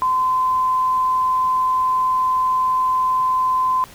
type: tone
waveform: sine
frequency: 1027 Hz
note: C6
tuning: 33 cents flat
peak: -15 dBFS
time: 0.02-3.84 s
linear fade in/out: 0 ms
effects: pink hiss -43 dBFS RMS until 3.94 s